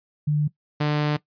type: tone pair in turn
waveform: sine / sawtooth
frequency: 149.1 / 149.1 Hz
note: D3 / D3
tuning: +27 / +27 cents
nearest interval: unison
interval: 0 cents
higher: neither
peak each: -18 / -16 dBFS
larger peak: second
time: 0.27-0.48 / 0.8-1.17 s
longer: second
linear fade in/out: 10 ms
effects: noise-tail reverb RT60 0.1 s tail -18 dB re dry + resampled to 11025 Hz